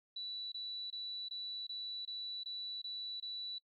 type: tone bursts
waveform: sine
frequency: 3951 Hz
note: B7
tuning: in tune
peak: -40 dBFS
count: 9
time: 0.16-3.584 s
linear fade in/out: 5 ms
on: 360 ms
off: 23 ms
effects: noise-tail reverb RT60 0.1 s tail -25 dB re dry